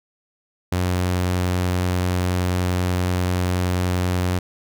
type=tone; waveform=sawtooth; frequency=90.4 Hz; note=F#2; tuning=40 cents flat; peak=-15 dBFS; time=0.72-4.39 s; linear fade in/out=5 ms; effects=none